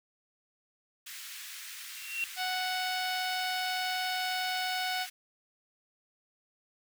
pink high-pass noise, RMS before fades -44 dBFS, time 1.06-5.1 s, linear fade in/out 10 ms, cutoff 1700 Hz, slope 24 dB/octave
sine tone with exponential growth, 2738 Hz, F7, 35 cents flat, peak -27 dBFS, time 1.82-2.24 s, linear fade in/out 0 ms, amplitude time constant 90 ms
harmonic tone, 740 Hz, F#5, in tune, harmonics 1 / 2 / 3 / 4 / 5 / 6 / 7, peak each -34 / -37 / -39 / -40 / -41 / -42 / -42 dBFS, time 2.36-5.07 s, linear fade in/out 50 ms
effects none

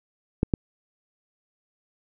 clicks, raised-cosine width 3 ms, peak -7 / -8 dBFS, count 2, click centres 0.431 / 0.538 s, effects none

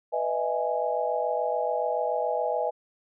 sine chord, E major seventh, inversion second, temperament equal with one note detuned, 493.9 / 612.3 / 659.3 / 830.6 Hz, B4 / D#5 / E5 / G#5, 0 / -28 / 0 / 0 cents, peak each -30 dBFS, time 0.12-2.71 s, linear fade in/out 20 ms, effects none

